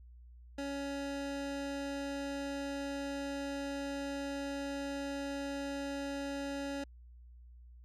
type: tone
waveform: 25% pulse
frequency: 279.6 Hz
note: C#4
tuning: 15 cents sharp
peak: -33 dBFS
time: 0.58-6.84 s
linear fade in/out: 5 ms
effects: added 60 Hz sine -52 dBFS peak until 7.84 s + low-pass 8000 Hz 12 dB/octave